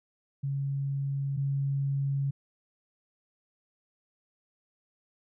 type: tone pair in turn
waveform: sine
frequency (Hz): 138.59 / 138.59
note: C#3 / C#3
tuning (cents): 0 / 0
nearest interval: unison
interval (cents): 0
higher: neither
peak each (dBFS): -28 / -26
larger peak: second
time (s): 0.43-1.37 / 1.37-2.31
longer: neither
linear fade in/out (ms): 10
effects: none

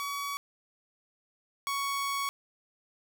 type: tone pair in turn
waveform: sawtooth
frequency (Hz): 1132 / 1115.1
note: C#6 / C#6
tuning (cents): +36 / +10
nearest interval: unison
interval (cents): 26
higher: first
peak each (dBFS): -29 / -26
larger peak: second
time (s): 0-0.37 / 1.67-2.29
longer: second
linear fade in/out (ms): 0
effects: none

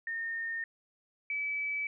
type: tone pair in turn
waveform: sine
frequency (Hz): 1829 / 2297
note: A#6 / D7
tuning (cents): -33 / -39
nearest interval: major third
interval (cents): 394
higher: second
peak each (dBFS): -33 / -31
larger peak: second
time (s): 0.07-0.64 / 1.3-1.87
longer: neither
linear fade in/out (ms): 2
effects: none

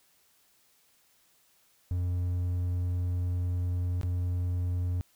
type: tone with dropouts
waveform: triangle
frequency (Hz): 89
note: F2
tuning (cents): +33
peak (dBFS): -25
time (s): 1.91-5.01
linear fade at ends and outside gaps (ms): 0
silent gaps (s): 4.013-4.032
effects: white hiss -66 dBFS RMS until 5.15 s

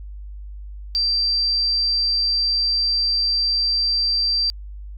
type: tone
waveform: sine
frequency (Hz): 4699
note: D8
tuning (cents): 0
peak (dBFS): -17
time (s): 0.95-4.5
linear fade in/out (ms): 0
effects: added 50 Hz sine -32 dBFS peak until 4.97 s

